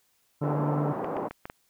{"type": "harmonic tone", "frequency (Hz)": 147.1, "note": "D3", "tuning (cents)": 3, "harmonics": [1, 2, 3, 4, 5, 6, 7, 8, 9], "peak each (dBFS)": [-27, -32, -37, -40, -48, -45, -45, -54, -44], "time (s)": [0.41, 0.93], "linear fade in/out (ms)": 10}
{"type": "band-pass noise", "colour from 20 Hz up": "white", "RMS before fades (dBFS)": -32, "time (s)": [0.42, 1.29], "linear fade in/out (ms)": 20, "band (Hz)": [160, 910], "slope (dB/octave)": 24}
{"type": "clicks", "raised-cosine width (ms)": 0.5, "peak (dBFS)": -22, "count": 5, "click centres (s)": [1.045, 1.168, 1.31, 1.455, 1.499]}
{"effects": ["white hiss -69 dBFS RMS until 1.69 s"]}